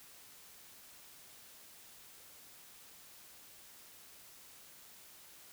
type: silence
effects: white hiss -57 dBFS RMS until 5.52 s